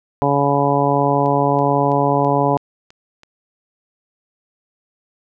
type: harmonic tone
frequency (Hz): 141.4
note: C#3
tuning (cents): +35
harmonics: 1 / 2 / 3 / 4 / 5 / 6 / 7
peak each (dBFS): -21 / -21 / -21 / -21 / -21 / -21 / -21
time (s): 0.22-2.57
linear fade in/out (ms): 0
type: click train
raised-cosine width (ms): 0.2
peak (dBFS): -26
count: 7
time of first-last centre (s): 1.26-3.234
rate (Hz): 3.04
effects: none